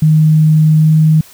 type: tone with pitch glide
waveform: sine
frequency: 155.56 to 156.64 Hz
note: D#3 to D#3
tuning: 0 to +12 cents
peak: -5 dBFS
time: 0.02-1.21 s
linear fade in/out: 5 ms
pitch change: +12 cents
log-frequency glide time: 0.76-0.91 s
effects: white hiss -40 dBFS RMS until 1.33 s